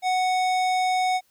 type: tone with hard clipping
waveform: sine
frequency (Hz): 740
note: F#5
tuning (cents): 0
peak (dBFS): -22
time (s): 0.02-1.21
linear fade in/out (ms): 50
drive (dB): 16
effects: white hiss -65 dBFS RMS until 1.3 s